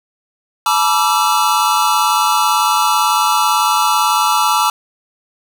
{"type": "tone cluster", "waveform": "square", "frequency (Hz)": [865, 963, 1169, 1341], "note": ["A5", "B5", "D6", "E6"], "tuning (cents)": [-30, -44, -8, 29], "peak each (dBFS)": -18, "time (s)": [0.66, 4.7], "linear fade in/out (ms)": 2, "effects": []}